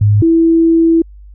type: tone pair in turn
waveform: sine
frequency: 103.83 / 329.6 Hz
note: G#2 / E4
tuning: 0 / 0 cents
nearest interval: octave + minor sixth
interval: 2000 cents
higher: second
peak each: -6 dBFS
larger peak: neither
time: 0.01-0.22 / 0.22-1.02 s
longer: second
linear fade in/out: 5 ms
effects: added 50 Hz sine -33 dBFS peak until 1.34 s